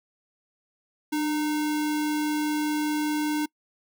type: tone with sample-and-hold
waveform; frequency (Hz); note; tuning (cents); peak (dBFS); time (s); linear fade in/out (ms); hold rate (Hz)
sine; 300; D4; +37; -23; 1.12-3.46; 10; 1225
effects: noise-tail reverb RT60 0.1 s tail -25 dB re dry